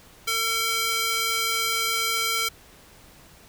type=tone with high-pass filter; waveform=square; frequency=452.4 Hz; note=A4; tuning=48 cents sharp; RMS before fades=-25 dBFS; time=0.27-2.49 s; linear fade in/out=10 ms; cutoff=1800 Hz; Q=0.85; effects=pink hiss -51 dBFS RMS until 3.48 s